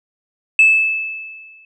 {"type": "tone with exponential decay", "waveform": "sine", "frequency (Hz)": 2619, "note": "E7", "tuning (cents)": -12, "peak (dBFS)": -4, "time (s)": [0.59, 1.65], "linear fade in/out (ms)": 2, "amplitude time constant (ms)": 230, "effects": ["tanh soft clip ceiling -3 dBFS"]}